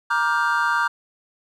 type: chord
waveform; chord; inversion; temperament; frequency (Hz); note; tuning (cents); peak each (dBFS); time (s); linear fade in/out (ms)
triangle; G minor seventh; first; just; 940.8 / 1176 / 1411.2 / 1568; Bb5 / D6 / F6 / G6; +16 / +2 / +18 / 0; -22; 0.1-0.88; 10
effects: none